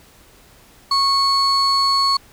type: tone pair together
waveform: sine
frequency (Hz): 1100 / 4400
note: C#6 / C#8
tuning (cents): -14 / -14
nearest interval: 2 octaves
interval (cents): 2400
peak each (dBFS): -15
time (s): 0.91-2.17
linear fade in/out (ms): 5
effects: tanh soft clip ceiling -10 dBFS + pink hiss -49 dBFS RMS until 2.32 s